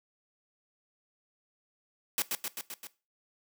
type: noise with echo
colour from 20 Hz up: white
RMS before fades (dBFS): -29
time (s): 2.18-2.22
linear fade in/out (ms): 0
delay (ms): 130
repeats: 5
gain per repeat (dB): -3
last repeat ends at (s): 2.87
effects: noise-tail reverb RT60 0.3 s tail -18 dB re dry + high-pass 200 Hz 12 dB/octave